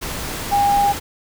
sine tone in noise, 808 Hz, G#5, 48 cents flat, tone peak -13 dBFS, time 0.51-0.93 s, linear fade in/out 20 ms, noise pink, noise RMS -27 dBFS, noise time 0.01-1 s, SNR +11 dB, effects none

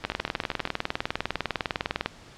two click trains, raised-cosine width 0.3 ms, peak -16 / -9 dBFS, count 9 / 41, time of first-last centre 0.04-0.675 / 0.05-2.06 s, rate 12.6 / 19.9 Hz, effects pink hiss -49 dBFS RMS until 2.37 s + low-pass 6000 Hz 12 dB/octave

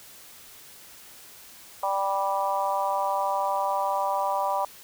harmonic tone, 196 Hz, G3, in tune, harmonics 3 / 4 / 5 / 6, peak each -30 / -28 / -27 / -33 dBFS, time 1.83-4.65 s, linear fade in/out 2 ms, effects white hiss -48 dBFS RMS until 4.83 s

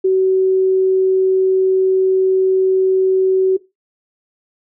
sine tone, 377.8 Hz, F#4, 36 cents sharp, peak -10 dBFS, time 0.04-3.57 s, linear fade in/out 10 ms, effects noise-tail reverb RT60 0.2 s tail -17 dB re dry

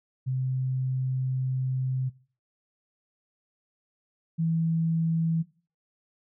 sine tone pair in turn, 130 / 163.79 Hz, C3 / E3, -11 / -11 cents, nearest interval major third, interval 400 cents, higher second, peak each -25 / -23 dBFS, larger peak second, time 0.26-2.1 / 4.38-5.43 s, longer first, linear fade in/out 20 ms, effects noise-tail reverb RT60 0.4 s tail -19 dB re dry

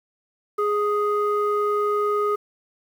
square tone with low-pass filter, 415.3 Hz, G#4, in tune, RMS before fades -22 dBFS, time 0.58-2.36 s, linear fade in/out 10 ms, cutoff 1100 Hz, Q 5.1, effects 8-bit

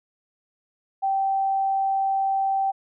sine tone, 778 Hz, G5, 13 cents flat, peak -20 dBFS, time 1.02-2.72 s, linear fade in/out 20 ms, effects none

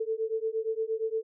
sine beating tone pair, 440 / 448.6 Hz, A4 / A4, 0 / +34 cents, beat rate 8.6 Hz, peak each -31 dBFS, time 0-1.23 s, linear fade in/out 10 ms, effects none

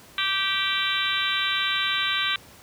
harmonic tone, 389.4 Hz, G4, 12 cents flat, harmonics 3 / 4 / 5 / 6 / 7 / 8 / 9 / 10, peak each -31 / -29 / -33 / -30 / -34 / -30 / -31 / -29 dBFS, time 0.18-2.36 s, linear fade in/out 2 ms, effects pink hiss -49 dBFS RMS until 2.62 s + high-pass 60 Hz 12 dB/octave

